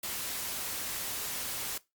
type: noise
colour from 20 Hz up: white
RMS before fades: -36 dBFS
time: 0.03-1.78 s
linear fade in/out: 5 ms
effects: noise-tail reverb RT60 0.2 s tail -19 dB re dry + Opus 48 kbps